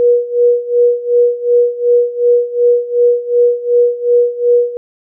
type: tone with tremolo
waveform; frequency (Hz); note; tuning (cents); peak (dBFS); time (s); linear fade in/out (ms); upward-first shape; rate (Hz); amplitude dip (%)
sine; 482.5; B4; -40; -5; 0-4.77; 0; sine; 2.7; 85
effects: none